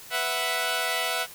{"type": "chord", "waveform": "10% pulse", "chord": "B suspended fourth", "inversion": "none", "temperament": "equal", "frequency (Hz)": [493.9, 659.3, 740], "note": ["B4", "E5", "F#5"], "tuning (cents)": [0, 0, 0], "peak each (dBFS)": [-24, -20, -21], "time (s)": [0.1, 1.27], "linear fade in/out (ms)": 50, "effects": ["white hiss -45 dBFS RMS until 1.34 s"]}